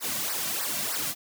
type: noise with flanger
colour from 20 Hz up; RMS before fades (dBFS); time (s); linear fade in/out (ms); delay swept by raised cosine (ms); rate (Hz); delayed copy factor
white; -30; 0-1.15; 50; 0.29 to 2.39; 3.2; -0.95
effects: none